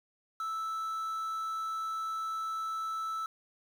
triangle tone with quantisation, 1316 Hz, E6, 3 cents flat, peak -31 dBFS, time 0.4-3.26 s, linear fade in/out 2 ms, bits 9, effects none

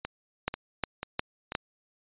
two click trains, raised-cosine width 0.3 ms, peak -17 / -11 dBFS, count 4 / 4, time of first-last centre 0.05-1.521 / 0.48-1.551 s, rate 2.04 / 2.8 Hz, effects resampled to 8000 Hz

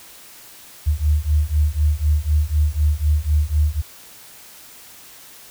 sine beating tone pair, 73.42 / 77.42 Hz, D2 / D#2, 0 / -8 cents, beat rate 4 Hz, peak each -18 dBFS, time 0.86-3.82 s, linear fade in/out 20 ms, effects white hiss -43 dBFS RMS until 5.5 s

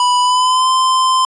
square tone with pitch glide, 987.8 to 1035.7 Hz, B5 to C6, 0 to -18 cents, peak -11 dBFS, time 0-1.25 s, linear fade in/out 2 ms, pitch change +82 cents, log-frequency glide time 0.2-0.7 s, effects resampled to 22050 Hz

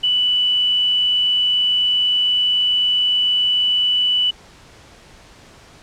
sine tone with quantisation, 2971 Hz, F#7, 6 cents sharp, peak -14 dBFS, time 0.03-4.31 s, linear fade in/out 10 ms, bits 7, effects pink hiss -45 dBFS RMS until 5.82 s + low-pass 7000 Hz 12 dB/octave

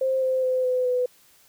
sine tone with pitch steps, 526 / 519.1 / 512.2 / 505.4 / 498.8 Hz, C5 / C5 / C5 / B4 / B4, +9 / -14 / -37 / +40 / +17 cents, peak -20 dBFS, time 0.01-1.06 s, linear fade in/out 5 ms, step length 210 ms, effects white hiss -57 dBFS RMS until 1.48 s

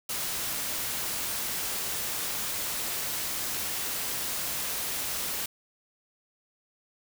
white noise, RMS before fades -32 dBFS, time 0.09-5.46 s, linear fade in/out 5 ms, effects none

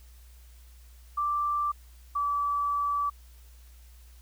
sine tone pair in turn, 1174.7 / 1153.2 Hz, D6 / D6, 0 / -32 cents, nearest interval unison, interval 32 cents, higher first, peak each -25 dBFS, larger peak neither, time 1.17-1.72 / 2.15-3.1 s, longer second, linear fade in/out 10 ms, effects added 60 Hz sine -49 dBFS peak until 4.21 s + white hiss -61 dBFS RMS until 4.21 s

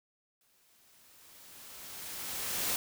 white noise with exponential growth, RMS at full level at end -31 dBFS, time 0.41-2.76 s, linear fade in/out 1 ms, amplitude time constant 510 ms, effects none

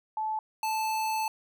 sine / square tone pair in turn, 869 / 875.5 Hz, A5 / A5, -22 / -9 cents, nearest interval unison, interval 13 cents, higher second, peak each -28 dBFS, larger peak neither, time 0.17-0.39 / 0.63-1.28 s, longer second, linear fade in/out 2 ms, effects none

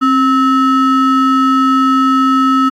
triangle ring-modulated tone, 782 Hz, G5, 4 cents flat, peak -3 dBFS, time 0.01-2.7 s, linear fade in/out 20 ms, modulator 516 Hz, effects AAC 64 kbps

